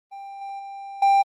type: tone with level steps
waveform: triangle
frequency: 791 Hz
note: G5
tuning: 15 cents sharp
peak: -33 / -29 / -32 / -12 dBFS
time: 0.11-1.23 s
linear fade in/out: 20 ms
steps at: 0.41 / 0.59 / 1.02 s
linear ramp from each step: 5 ms
effects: Opus 24 kbps